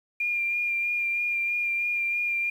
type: tone with vibrato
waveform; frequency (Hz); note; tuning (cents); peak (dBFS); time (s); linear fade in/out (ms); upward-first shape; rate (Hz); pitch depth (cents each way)
sine; 2401; D7; +38; -24; 0.2-2.5; 5; sine; 3.1; 18
effects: 9-bit